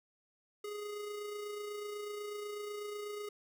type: tone with amplitude modulation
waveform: square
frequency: 415.3 Hz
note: G#4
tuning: in tune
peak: -39 dBFS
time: 0.64-3.29 s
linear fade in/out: 5 ms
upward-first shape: sine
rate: 28.1 Hz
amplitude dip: 35%
effects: none